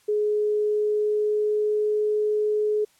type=tone with pitch glide; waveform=sine; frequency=420.5 to 423.4 Hz; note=G#4 to G#4; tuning=+22 to +33 cents; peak=-20 dBFS; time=0.08-2.85 s; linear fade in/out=10 ms; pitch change=+11 cents; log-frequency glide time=0.2-2.04 s; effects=white hiss -61 dBFS RMS until 2.99 s + low-pass 11000 Hz 12 dB/octave